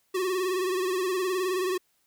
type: tone with vibrato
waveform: square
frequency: 370 Hz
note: F#4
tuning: in tune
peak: -26 dBFS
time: 0.14-1.78 s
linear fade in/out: 10 ms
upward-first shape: sine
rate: 19 Hz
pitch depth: 63 cents each way
effects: white hiss -70 dBFS RMS until 2.06 s